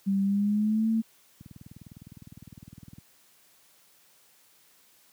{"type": "tone with pitch glide", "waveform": "sine", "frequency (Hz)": [196, 223.8], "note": ["G3", "A3"], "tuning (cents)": [0, 30], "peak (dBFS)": -22, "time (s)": [0.06, 1.02], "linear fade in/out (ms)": 20, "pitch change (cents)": 230, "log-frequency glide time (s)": [0.23, 0.9]}
{"type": "click train", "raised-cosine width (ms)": 5, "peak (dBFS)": -31, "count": 32, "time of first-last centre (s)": [1.41, 2.984], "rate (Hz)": 19.7}
{"effects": ["white hiss -61 dBFS RMS until 5.12 s", "high-pass 100 Hz 12 dB/octave"]}